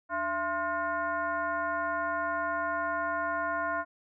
sine tone with frequency modulation, 1051 Hz, C6, 7 cents sharp, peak -28 dBFS, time 0.09-3.85 s, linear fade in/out 50 ms, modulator 377 Hz, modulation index 1.4, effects none

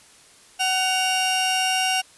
sawtooth tone pair together, 749.9 / 2794 Hz, F#5 / F7, +23 / 0 cents, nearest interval octave + major seventh, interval 2277 cents, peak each -19 dBFS, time 0.59-2.02 s, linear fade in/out 20 ms, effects white hiss -51 dBFS RMS until 2.17 s + resampled to 24000 Hz

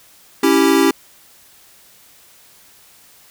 square chord, C# diminished, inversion none, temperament equal, 277.2 / 329.6 / 392 Hz, C#4 / E4 / G4, 0 / 0 / 0 cents, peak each -16 dBFS, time 0.43-0.91 s, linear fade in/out 5 ms, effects white hiss -48 dBFS RMS until 3.3 s

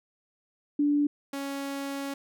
sine / sawtooth tone pair in turn, 291.1 / 277.5 Hz, D4 / C#4, -15 / +2 cents, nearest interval minor second, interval 83 cents, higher first, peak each -21 / -28 dBFS, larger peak first, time 0.79-1.07 / 1.33-2.14 s, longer second, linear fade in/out 5 ms, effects none

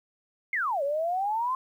sine exponential two-way sweep, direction down then up, 2200 to 546 to 1060 Hz, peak -25 dBFS, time 0.53-1.55 s, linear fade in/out 2 ms, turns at 0.83 s, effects 10-bit

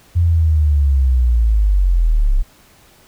sine linear sweep, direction down, 87.4 to 31.72 Hz, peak -10 dBFS, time 0.15-2.43 s, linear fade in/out 20 ms, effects pink hiss -49 dBFS RMS until 3.07 s

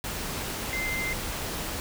sine tone in noise, 2083 Hz, C7, 8 cents flat, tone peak -29 dBFS, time 0.73-1.13 s, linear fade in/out 0 ms, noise pink, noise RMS -33 dBFS, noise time 0.04-1.8 s, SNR +1 dB, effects none

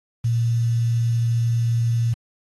sine tone with quantisation, 116.54 Hz, A#2, in tune, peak -17 dBFS, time 0.24-2.14 s, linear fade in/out 10 ms, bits 7, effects AAC 32 kbps

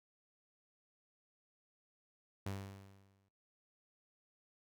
sawtooth tone with exponential decay, 98 Hz, G2, in tune, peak -34 dBFS, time 2.46-3.29 s, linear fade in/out 5 ms, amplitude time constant 180 ms, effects noise-tail reverb RT60 0.2 s tail -17 dB re dry

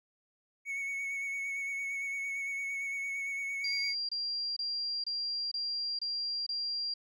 triangle tone with vibrato, 2217 Hz, C#7, in tune, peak -32 dBFS, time 0.65-3.95 s, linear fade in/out 50 ms, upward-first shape sine, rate 8.8 Hz, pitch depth 19 cents each way
sine tone bursts, 4760 Hz, D8, 22 cents sharp, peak -32 dBFS, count 7, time 3.64-6.94 s, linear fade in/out 5 ms, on 450 ms, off 25 ms
effects none

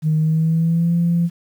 sine tone with pitch glide, 155.7 to 170.78 Hz, D#3 to F3, +2 to -38 cents, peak -13 dBFS, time 0.02-1.3 s, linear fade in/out 50 ms, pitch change +160 cents, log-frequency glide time 0.17-0.94 s, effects tanh soft clip ceiling -9 dBFS + 8-bit

